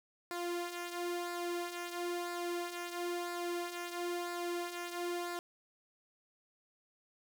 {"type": "tone with flanger", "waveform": "sawtooth", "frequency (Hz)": 349.2, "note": "F4", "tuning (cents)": 0, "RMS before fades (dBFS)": -39, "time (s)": [0.31, 5.39], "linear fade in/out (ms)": 0, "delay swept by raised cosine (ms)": [0.32, 3.12], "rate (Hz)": 1, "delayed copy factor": -0.55, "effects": []}